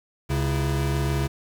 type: tone cluster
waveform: square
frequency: 70.2 / 136.7 / 331.5 Hz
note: C#2 / C#3 / E4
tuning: +22 / -24 / +10 cents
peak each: -27 / -25 / -33 dBFS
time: 0.29-1.28 s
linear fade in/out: 20 ms
effects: 9-bit